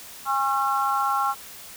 harmonic tone, 271.5 Hz, C#4, 36 cents flat, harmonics 3 / 4 / 5, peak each -25 / -25 / -25 dBFS, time 0.25-1.35 s, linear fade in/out 50 ms, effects white hiss -42 dBFS RMS until 1.76 s

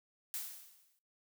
blue noise with exponential decay, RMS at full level -38 dBFS, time 0.34-0.99 s, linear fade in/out 0 ms, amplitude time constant 140 ms, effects noise-tail reverb RT60 0.3 s tail -21 dB re dry

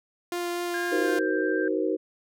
sawtooth tone with vibrato, 349.2 Hz, F4, in tune, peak -24 dBFS, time 0.32-1.19 s, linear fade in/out 2 ms, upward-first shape triangle, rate 4.1 Hz, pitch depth 8 cents each way
sine tone with pitch glide, 1626 to 1577 Hz, G#6 to G6, -37 to +10 cents, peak -30 dBFS, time 0.74-1.68 s, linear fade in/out 2 ms, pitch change -53 cents, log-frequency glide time 1.02-1.09 s
sine chord, C half-diminished seventh, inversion first, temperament just, 314 / 376.7 / 470.9 / 523.3 Hz, Eb4 / Gb4 / Bb4 / C5, +16 / +31 / +18 / 0 cents, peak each -28 / -28 / -29 / -32 dBFS, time 0.91-1.97 s, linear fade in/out 20 ms
effects none

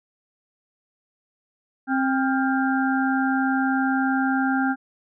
harmonic tone with a mistuned harmonic, 265 Hz, C4, 22 cents sharp, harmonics 1 / 3 / 5 / 6, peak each -21 / -26 / -28 / -29 dBFS, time 1.87-4.76 s, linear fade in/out 50 ms, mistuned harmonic 5, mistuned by +93 cents, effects none

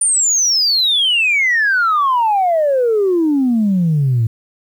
sine exponential sweep, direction down, 9330 to 109 Hz, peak -10 dBFS, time 0.01-4.27 s, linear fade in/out 5 ms, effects tanh soft clip ceiling -8 dBFS + 8-bit

